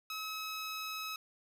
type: tone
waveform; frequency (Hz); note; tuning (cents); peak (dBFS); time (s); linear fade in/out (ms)
15% pulse; 1283; E6; -47; -32; 0.1-1.16; 2
effects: none